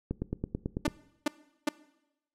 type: click train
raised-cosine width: 3 ms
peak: -18 dBFS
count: 8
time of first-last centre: 0.11-0.879 s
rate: 9.1 Hz
type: tone bursts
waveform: sawtooth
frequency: 297.3 Hz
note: D4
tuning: 21 cents sharp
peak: -20 dBFS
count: 3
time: 0.85-1.69 s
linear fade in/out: 5 ms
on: 20 ms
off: 390 ms
effects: noise-tail reverb RT60 0.9 s tail -20 dB re dry + low-pass 11000 Hz 12 dB/octave